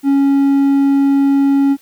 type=tone; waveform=triangle; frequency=277.2 Hz; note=C#4; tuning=in tune; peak=-7 dBFS; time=0.03-1.77 s; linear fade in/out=50 ms; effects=white hiss -50 dBFS RMS until 1.81 s